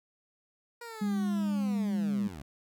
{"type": "linear sweep", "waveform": "15% pulse", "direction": "down", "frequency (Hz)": [479.7, 63.7], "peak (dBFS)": -35, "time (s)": [0.81, 2.42], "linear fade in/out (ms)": 5}
{"type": "tone", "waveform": "sine", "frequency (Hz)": 203.3, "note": "G#3", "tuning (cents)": -37, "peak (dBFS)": -27, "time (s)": [1.01, 2.28], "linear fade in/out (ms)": 10}
{"effects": []}